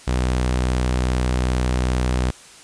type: tone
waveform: sawtooth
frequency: 62.5 Hz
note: B1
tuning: 21 cents sharp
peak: -14 dBFS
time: 0.07-2.31 s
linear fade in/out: 10 ms
effects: white hiss -44 dBFS RMS until 2.63 s + resampled to 22050 Hz